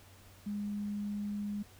sine tone, 205.6 Hz, G#3, 17 cents flat, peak -34 dBFS, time 0.46-1.63 s, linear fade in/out 10 ms, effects added 94 Hz sine -58 dBFS peak until 1.79 s + pink hiss -59 dBFS RMS until 1.79 s

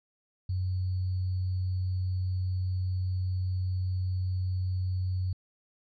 sine tone with sample-and-hold, 92.5 Hz, F#2, in tune, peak -27 dBFS, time 0.49-5.33 s, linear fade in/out 5 ms, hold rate 4410 Hz, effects resampled to 16000 Hz

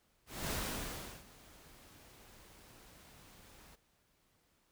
pink noise with ADSR envelope, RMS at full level -37 dBFS, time 0.26-3.76 s, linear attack 250 ms, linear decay 720 ms, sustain -22 dB, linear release 16 ms, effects pink hiss -74 dBFS RMS until 4.71 s

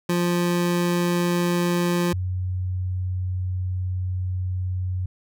25% pulse / sine tone pair in turn, 174.8 / 91.88 Hz, F3 / F#2, +2 / -12 cents, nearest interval major seventh, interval 1114 cents, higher first, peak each -16 / -23 dBFS, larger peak first, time 0.09-2.13 / 2.13-5.06 s, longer second, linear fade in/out 5 ms, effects none

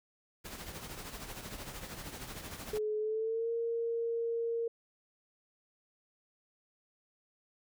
pink noise with tremolo, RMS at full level -42 dBFS, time 0.44-2.79 s, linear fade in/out 20 ms, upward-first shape triangle, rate 13 Hz, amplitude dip 60%
sine tone with pitch glide, 427.1 to 463.1 Hz, G#4 to A#4, +48 to -11 cents, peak -31 dBFS, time 2.73-4.68 s, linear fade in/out 5 ms, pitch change +141 cents, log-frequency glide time 2.99-3.5 s
effects none

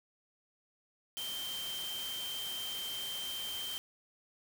sine tone in noise, 3136 Hz, G7, in tune, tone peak -38 dBFS, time 1.17-3.78 s, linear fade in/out 0 ms, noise white, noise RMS -44 dBFS, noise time 1.17-3.78 s, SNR +3 dB, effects none

